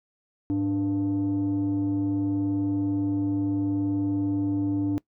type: tone pair together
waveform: sine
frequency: 104.8 / 293.7 Hz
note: G#2 / D4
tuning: +16 / 0 cents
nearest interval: octave + tritone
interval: 1784 cents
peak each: -28 / -21 dBFS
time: 0.5-4.98 s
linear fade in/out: 0 ms
effects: noise-tail reverb RT60 0.1 s tail -23 dB re dry + tanh soft clip ceiling -20 dBFS